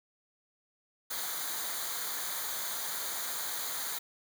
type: noise with comb filter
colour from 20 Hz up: white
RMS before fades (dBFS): -36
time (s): 1.1-3.99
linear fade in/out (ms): 10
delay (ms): 0.37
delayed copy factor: -0.75
effects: none